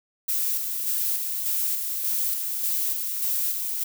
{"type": "noise with tremolo", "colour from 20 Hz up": "violet", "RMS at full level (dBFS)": -25, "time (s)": [0.28, 3.84], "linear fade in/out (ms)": 10, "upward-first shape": "square", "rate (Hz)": 1.7, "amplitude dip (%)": 35, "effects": []}